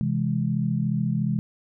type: chord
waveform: sine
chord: C augmented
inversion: none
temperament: equal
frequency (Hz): 130.81 / 164.81 / 207.7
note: C3 / E3 / G#3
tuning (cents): 0 / 0 / 0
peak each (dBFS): -26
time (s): 0.01-1.39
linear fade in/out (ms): 0
effects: none